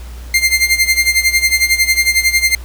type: tone with tremolo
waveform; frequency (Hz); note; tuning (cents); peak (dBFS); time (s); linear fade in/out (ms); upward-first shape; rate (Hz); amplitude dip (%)
sawtooth; 2101; C7; +7; -4; 0.34-2.55; 2; sine; 11; 80
effects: added 60 Hz sine -27 dBFS peak until 2.64 s + pink hiss -40 dBFS RMS until 2.64 s